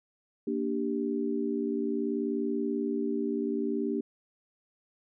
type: chord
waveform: sine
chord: G minor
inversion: first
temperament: equal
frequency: 233.1 / 293.7 / 392 Hz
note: Bb3 / D4 / G4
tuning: 0 / 0 / 0 cents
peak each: -32 dBFS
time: 0.47-4.01 s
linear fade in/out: 5 ms
effects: none